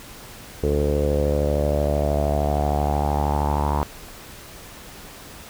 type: tone with low-pass filter sweep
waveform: sawtooth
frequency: 73 Hz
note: D2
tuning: 10 cents flat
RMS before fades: -21 dBFS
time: 0.63-3.83 s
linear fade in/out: 0 ms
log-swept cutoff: 450 to 960 Hz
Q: 6.7
effects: pink hiss -41 dBFS RMS until 5.49 s